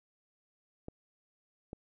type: clicks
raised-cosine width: 2 ms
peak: -28 dBFS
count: 2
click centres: 0.884 / 1.731 s
effects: none